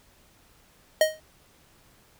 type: tone with exponential decay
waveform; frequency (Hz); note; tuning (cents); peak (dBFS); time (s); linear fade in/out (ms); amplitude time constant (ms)
square; 625; D#5; +8; -14; 1.01-1.2; 2; 40
effects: pink hiss -59 dBFS RMS until 2.19 s